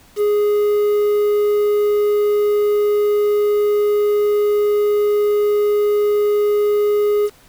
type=tone with quantisation; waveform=triangle; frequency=415.3 Hz; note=G#4; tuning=in tune; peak=-11 dBFS; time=0.16-7.3 s; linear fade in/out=50 ms; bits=6; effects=pink hiss -49 dBFS RMS until 7.48 s